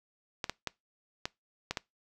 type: clicks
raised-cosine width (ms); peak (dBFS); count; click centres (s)
0.2; -15; 6; 0.442 / 0.496 / 0.673 / 1.255 / 1.71 / 1.772
effects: noise-tail reverb RT60 0.2 s tail -23 dB re dry